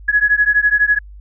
sine beating tone pair, 1675 / 1687 Hz, G#6 / G#6, +14 / +27 cents, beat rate 12 Hz, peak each -14 dBFS, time 0.08-0.99 s, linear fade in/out 10 ms, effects added 50 Hz sine -34 dBFS peak until 1.2 s

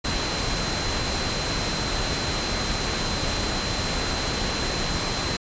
sine tone in noise, 4085 Hz, C8, 42 cents flat, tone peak -32 dBFS, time 0.04-5.37 s, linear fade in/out 10 ms, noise pink, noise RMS -26 dBFS, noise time 0.04-5.37 s, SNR -9 dB, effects resampled to 16000 Hz

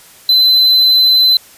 triangle tone, 4044 Hz, B7, 40 cents sharp, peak -5 dBFS, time 0.29-1.37 s, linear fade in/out 2 ms, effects white hiss -41 dBFS RMS until 1.57 s + resampled to 32000 Hz

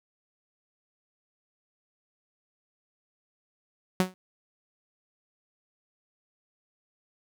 sawtooth tone with exponential decay, 185 Hz, F#3, in tune, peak -14 dBFS, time 4-4.14 s, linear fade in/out 0 ms, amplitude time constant 30 ms, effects none

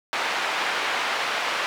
pink band-pass noise, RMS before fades -26 dBFS, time 0.13-1.66 s, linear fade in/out 0 ms, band 820 to 3100 Hz, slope 12 dB/octave, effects none

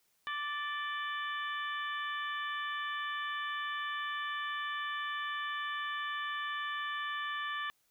harmonic tone with a mistuned harmonic, 586 Hz, D5, 4 cents flat, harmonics 2 / 3 / 4 / 5 / 6, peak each -38 / -38 / -48 / -45 / -47 dBFS, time 0.27-7.7 s, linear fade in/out 0 ms, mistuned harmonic 5, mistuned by +35 cents, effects white hiss -74 dBFS RMS until 7.9 s

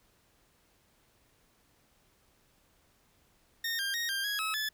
20% pulse tone with pitch steps, 1841 / 1598 / 1867 / 1591 / 1660 / 1290 / 1729 Hz, A#6 / G6 / A#6 / G6 / G#6 / E6 / A6, -22 / +33 / +2 / +25 / -1 / -38 / -31 cents, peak -26 dBFS, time 3.64-4.69 s, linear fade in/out 5 ms, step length 150 ms, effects pink hiss -68 dBFS RMS until 4.73 s

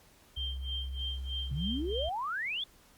sine tone with tremolo, 3158 Hz, G7, 12 cents sharp, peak -34 dBFS, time 0.36-2.1 s, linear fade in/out 10 ms, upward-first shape sine, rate 3.2 Hz, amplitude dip 95%
sine tone, 66.1 Hz, C2, 18 cents sharp, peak -35 dBFS, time 0.37-2.09 s, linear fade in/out 5 ms
sine exponential sweep, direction up, 126.6 to 3559 Hz, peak -32 dBFS, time 1.51-2.64 s, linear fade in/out 5 ms
effects pink hiss -61 dBFS RMS until 2.97 s + Opus 48 kbps

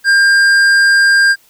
sine tone with tanh clipping, 1600 Hz, G6, 35 cents sharp, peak -8 dBFS, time 0.04-1.36 s, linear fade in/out 50 ms, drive 11 dB, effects white hiss -50 dBFS RMS until 1.49 s

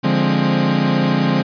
40% pulse chord, D half-diminished seventh, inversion none, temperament equal with one note detuned, 146.83 / 174.61 / 207.7 / 263.1 Hz, D3 / F3 / Ab3 / C4, 0 / 0 / 0 / +10 cents, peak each -19 dBFS, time 0.03-1.43 s, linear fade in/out 20 ms, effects resampled to 11025 Hz

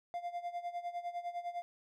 triangle tone with tremolo, 698.5 Hz, F5, in tune, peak -33 dBFS, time 0.14-1.62 s, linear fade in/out 0 ms, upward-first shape sine, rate 9.9 Hz, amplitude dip 80%, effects none

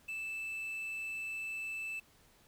triangle tone with quantisation, 2637 Hz, E7, in tune, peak -36 dBFS, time 0.08-2 s, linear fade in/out 10 ms, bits 10, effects pink hiss -65 dBFS RMS until 2.47 s

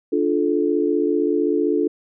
sine chord, D minor, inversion none, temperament equal with one note detuned, 293.7 / 349.2 / 434.4 Hz, D4 / F4 / A4, 0 / 0 / -22 cents, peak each -21 dBFS, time 0.12-1.88 s, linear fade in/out 10 ms, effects none

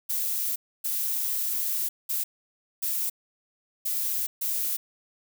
violet noise bursts at uneven times, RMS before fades -28 dBFS, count 6, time 0.09-0.56 / 0.84-1.89 / 2.09-2.24 / 2.82-3.1 / 3.85-4.27 / 4.41-4.77 s, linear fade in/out 10 ms, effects none

